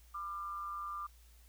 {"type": "tone with amplitude modulation", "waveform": "sine", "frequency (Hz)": 1191, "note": "D6", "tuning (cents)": 24, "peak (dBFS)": -36, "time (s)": [0.14, 1.07], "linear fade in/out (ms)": 10, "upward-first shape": "sine", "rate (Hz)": 181, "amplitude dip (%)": 55, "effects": ["added 58 Hz sine -58 dBFS peak until 1.48 s", "white hiss -67 dBFS RMS until 1.48 s"]}